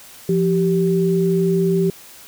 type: tone pair together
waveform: sine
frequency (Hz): 172.6 / 388.4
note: F3 / G4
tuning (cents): -20 / -16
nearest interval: octave + major second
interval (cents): 1404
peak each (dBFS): -17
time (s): 0.29-1.9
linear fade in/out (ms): 2
effects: white hiss -42 dBFS RMS until 2.27 s